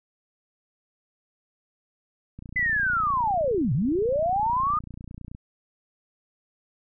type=click train; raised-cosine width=5 ms; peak=-27 dBFS; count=88; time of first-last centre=2.39-5.349 s; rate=29.4 Hz
type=linear two-way sweep; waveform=sine; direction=down then up; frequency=2035 to 110 to 1247 Hz; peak=-21 dBFS; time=2.56-4.79 s; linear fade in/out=5 ms; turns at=3.73 s
effects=none